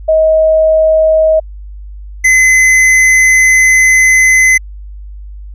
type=tone pair in turn; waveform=sine / square; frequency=633 / 2040 Hz; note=D#5 / C7; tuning=+30 / -44 cents; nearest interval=octave + minor sixth; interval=2026 cents; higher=second; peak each=-5 dBFS; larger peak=neither; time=0.08-1.4 / 2.24-4.58 s; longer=second; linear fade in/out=10 ms; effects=added 50 Hz sine -25 dBFS peak until 5.54 s + low-pass 10000 Hz 12 dB/octave